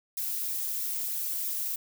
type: noise with flanger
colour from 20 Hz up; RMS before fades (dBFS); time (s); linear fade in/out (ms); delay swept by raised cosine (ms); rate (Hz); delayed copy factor
violet; -32; 0.17-1.76; 5; 0.63 to 3.63; 3.1; -0.55
effects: none